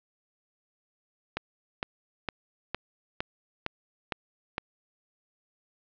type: click train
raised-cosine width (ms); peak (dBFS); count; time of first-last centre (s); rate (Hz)
0.3; -13; 8; 1.37-4.581; 2.18
effects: low-pass 4000 Hz 12 dB/octave